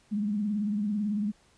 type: tone with vibrato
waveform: sine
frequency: 207.7 Hz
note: G#3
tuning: in tune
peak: -26 dBFS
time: 0.11-1.32 s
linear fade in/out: 20 ms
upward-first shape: triangle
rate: 18 Hz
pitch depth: 91 cents each way
effects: pink hiss -63 dBFS RMS until 1.57 s + resampled to 22050 Hz